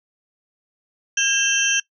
sine tone cluster, 1615 / 2684 / 3126 / 5750 / 6190 Hz, G#6 / E7 / G7 / F8 / G8, -49 / +31 / -6 / +50 / -23 cents, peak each -23 dBFS, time 1.17-1.8 s, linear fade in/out 5 ms, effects noise-tail reverb RT60 0.1 s tail -21 dB re dry

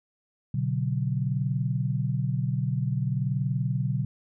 sine chord, B minor, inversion none, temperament equal with one note detuned, 123.47 / 143.98 / 185 Hz, B2 / D3 / F#3, 0 / -34 / 0 cents, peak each -27 / -28 / -32 dBFS, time 0.54-4.05 s, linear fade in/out 5 ms, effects none

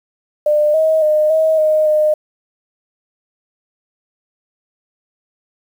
sine tone with pitch steps, 599 / 634 / 611 / 635 / 619 / 611 Hz, D5 / D#5 / D#5 / D#5 / D#5 / D#5, +34 / +32 / -32 / +35 / -9 / -32 cents, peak -10 dBFS, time 0.46-2.14 s, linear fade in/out 5 ms, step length 280 ms, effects 7-bit

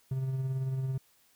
triangle tone with tremolo, 132.2 Hz, C3, 18 cents sharp, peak -26 dBFS, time 0.11-0.98 s, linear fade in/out 5 ms, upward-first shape sine, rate 18 Hz, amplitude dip 35%, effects white hiss -66 dBFS RMS until 1.35 s

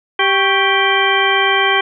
harmonic tone with a mistuned harmonic, 392 Hz, G4, in tune, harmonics 1 / 2 / 3 / 4 / 5 / 6 / 8, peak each -19 / -19 / -19 / -19 / -19 / -19 / -19 dBFS, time 0.19-1.81 s, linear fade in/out 5 ms, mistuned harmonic 3, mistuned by -93 cents, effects none

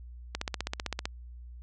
click train, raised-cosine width 0.2 ms, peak -14 dBFS, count 12, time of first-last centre 0.35-1.055 s, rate 15.6 Hz, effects added 60 Hz sine -43 dBFS peak until 1.62 s + resampled to 24000 Hz

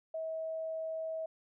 sine tone, 643 Hz, E5, 43 cents flat, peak -35 dBFS, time 0.14-1.26 s, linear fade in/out 5 ms, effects none

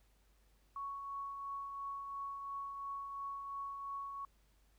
sine tone with tremolo, 1112 Hz, C#6, 5 cents sharp, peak -39 dBFS, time 0.76-4.25 s, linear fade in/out 2 ms, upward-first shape triangle, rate 2.9 Hz, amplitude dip 40%, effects added 50 Hz sine -68 dBFS peak until 4.78 s + pink hiss -75 dBFS RMS until 4.78 s

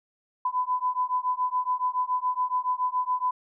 sine beating tone pair, 1000 / 1007.1 Hz, B5 / B5, +21 / +34 cents, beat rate 7.1 Hz, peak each -27 dBFS, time 0.45-3.31 s, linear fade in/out 5 ms, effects none

